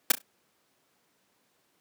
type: noise with echo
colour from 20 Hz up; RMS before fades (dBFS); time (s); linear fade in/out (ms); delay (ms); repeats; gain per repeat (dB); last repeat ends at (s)
white; -19; 0.1-0.12; 5; 33; 3; -12; 0.219
effects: pink hiss -70 dBFS RMS until 1.8 s + high-pass 200 Hz 12 dB/octave